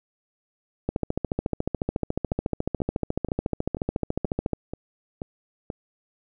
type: two click trains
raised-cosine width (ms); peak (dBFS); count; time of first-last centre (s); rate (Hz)
2; -11 / -18; 52 / 8; 0.89-4.533 / 2.32-5.702; 14 / 2.07
effects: none